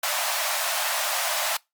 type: high-pass noise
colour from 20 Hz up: pink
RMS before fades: -26 dBFS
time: 0.03-1.57 s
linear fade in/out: 5 ms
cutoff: 580 Hz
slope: 96 dB/octave
effects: noise-tail reverb RT60 0.2 s tail -24 dB re dry + Opus 48 kbps